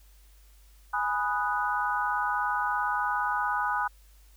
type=chord; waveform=sine; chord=G# minor seventh; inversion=none; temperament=equal; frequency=830.6 / 987.8 / 1244.5 / 1480 Hz; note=G#5 / B5 / D#6 / F#6; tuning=0 / 0 / 0 / 0 cents; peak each=-31 dBFS; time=0.93-3.88 s; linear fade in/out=10 ms; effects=added 50 Hz sine -53 dBFS peak until 4.36 s + white hiss -63 dBFS RMS until 4.36 s